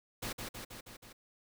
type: noise with echo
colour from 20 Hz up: pink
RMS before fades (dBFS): -39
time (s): 0.22-0.33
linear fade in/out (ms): 10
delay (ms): 160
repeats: 5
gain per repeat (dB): -3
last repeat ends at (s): 1.13
effects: none